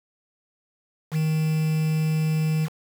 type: tone with quantisation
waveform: triangle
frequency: 156.9 Hz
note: D#3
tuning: 15 cents sharp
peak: -18 dBFS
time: 1.11-2.69 s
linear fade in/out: 50 ms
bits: 6
effects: none